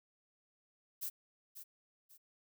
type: noise with echo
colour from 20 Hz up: violet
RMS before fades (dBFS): -40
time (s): 1.01-1.1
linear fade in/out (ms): 20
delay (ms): 540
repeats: 2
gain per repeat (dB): -10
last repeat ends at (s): 2.18
effects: none